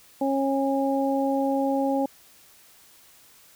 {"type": "harmonic tone", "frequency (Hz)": 273, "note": "C#4", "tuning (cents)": -26, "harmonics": [1, 2, 3], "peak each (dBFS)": [-24, -26, -28], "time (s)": [0.21, 2.06], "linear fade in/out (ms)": 5, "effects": ["white hiss -54 dBFS RMS until 3.55 s"]}